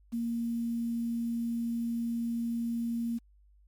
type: tone with quantisation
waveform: sine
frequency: 233.2 Hz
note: A#3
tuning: 1 cent sharp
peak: -29 dBFS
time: 0.12-3.19 s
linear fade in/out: 20 ms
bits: 9
effects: added 50 Hz sine -58 dBFS peak until 3.67 s + MP3 96 kbps